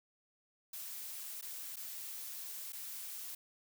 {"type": "noise with dropouts", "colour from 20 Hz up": "blue", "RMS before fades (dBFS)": -45, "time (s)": [0.73, 3.35], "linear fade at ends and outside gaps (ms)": 5, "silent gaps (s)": [[1.413, 1.423], [1.76, 1.767], [2.723, 2.73]], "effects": []}